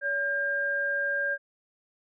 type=tone pair together; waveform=sine; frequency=567 / 1603.7 Hz; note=C#5 / G6; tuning=+39 / +39 cents; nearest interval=octave + tritone; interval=1800 cents; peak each=-33 / -26 dBFS; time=0.01-1.38 s; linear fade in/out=50 ms; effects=none